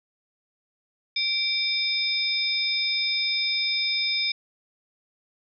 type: tone cluster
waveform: sine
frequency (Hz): 2333 / 3640 / 5070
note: D7 / A#7 / D#8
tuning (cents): -12 / -42 / +32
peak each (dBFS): -27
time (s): 1.16-4.32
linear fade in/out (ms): 5
effects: none